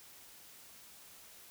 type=silence; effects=white hiss -56 dBFS RMS until 1.5 s